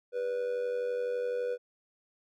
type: tone with amplitude modulation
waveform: triangle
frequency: 490 Hz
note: B4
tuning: 14 cents flat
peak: -25 dBFS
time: 0.12-1.58 s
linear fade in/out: 50 ms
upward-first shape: sine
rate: 91.9 Hz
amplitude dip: 60%
effects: none

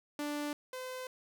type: tone pair in turn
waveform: sawtooth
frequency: 293.7 / 511.8 Hz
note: D4 / C5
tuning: 0 / -38 cents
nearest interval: minor seventh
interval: 962 cents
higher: second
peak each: -31 / -36 dBFS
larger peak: first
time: 0.19-0.53 / 0.73-1.07 s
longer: neither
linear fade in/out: 2 ms
effects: none

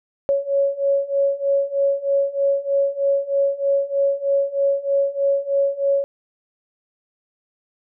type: beating tone pair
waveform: sine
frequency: 554.4 / 557.6 Hz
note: C#5 / C#5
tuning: 0 / +10 cents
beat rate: 3.2 Hz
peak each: -21 / -19 dBFS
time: 0.29-6.04 s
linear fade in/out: 0 ms
effects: none

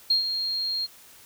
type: tone with ADSR envelope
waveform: sine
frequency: 4230 Hz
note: C8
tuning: 18 cents sharp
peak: -16 dBFS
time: 0.1-0.87 s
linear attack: 6 ms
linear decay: 120 ms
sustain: -9 dB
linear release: 26 ms
effects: tanh soft clip ceiling -12 dBFS + white hiss -51 dBFS RMS until 1.25 s

